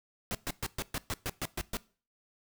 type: noise bursts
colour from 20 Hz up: pink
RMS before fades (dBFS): -34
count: 10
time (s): 0.31-1.77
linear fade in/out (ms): 0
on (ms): 38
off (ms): 120
effects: noise-tail reverb RT60 0.4 s tail -21 dB re dry